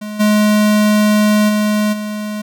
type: tone with level steps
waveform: square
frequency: 210.8 Hz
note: G#3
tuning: 26 cents sharp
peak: -24 / -10 / -13 / -21 dBFS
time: 0.01-2.42 s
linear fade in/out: 10 ms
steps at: 0.19 / 1.48 / 1.92 s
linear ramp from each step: 20 ms
effects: none